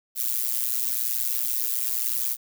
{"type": "noise with amplitude modulation", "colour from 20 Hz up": "violet", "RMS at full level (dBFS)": -22, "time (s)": [0.15, 2.37], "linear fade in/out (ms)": 50, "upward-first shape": "sine", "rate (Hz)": 121, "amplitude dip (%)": 100, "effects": []}